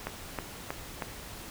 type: click train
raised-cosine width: 0.5 ms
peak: -17 dBFS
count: 4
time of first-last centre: 0.07-1.022 s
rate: 3.15 Hz
effects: pink hiss -44 dBFS RMS until 1.5 s